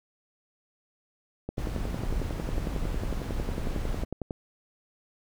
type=click train; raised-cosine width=2 ms; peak=-19 dBFS; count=32; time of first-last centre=1.49-4.308 s; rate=11 Hz
type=noise; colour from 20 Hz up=brown; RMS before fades=-31 dBFS; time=1.57-4.05 s; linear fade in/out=20 ms
effects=none